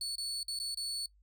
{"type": "tone with dropouts", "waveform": "35% pulse", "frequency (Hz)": 4435, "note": "C#8", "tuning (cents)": 0, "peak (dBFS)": -33, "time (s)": [0.01, 1.06], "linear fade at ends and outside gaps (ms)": 2, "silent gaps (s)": [[0.156, 0.181], [0.431, 0.481], [0.59, 0.599], [0.746, 0.772]], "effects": ["noise-tail reverb RT60 0.1 s tail -21 dB re dry", "added 50 Hz sine -62 dBFS peak until 1.22 s"]}